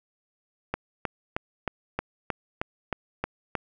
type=click train; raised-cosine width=0.5 ms; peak=-12 dBFS; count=10; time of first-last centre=0.74-3.553 s; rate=3.2 Hz; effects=none